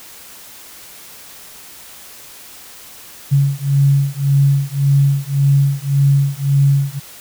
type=beating tone pair; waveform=sine; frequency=138.59 / 140.39 Hz; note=C#3 / C#3; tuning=0 / +22 cents; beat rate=1.8 Hz; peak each=-14 dBFS; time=3.31-7 s; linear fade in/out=20 ms; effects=white hiss -38 dBFS RMS until 7.2 s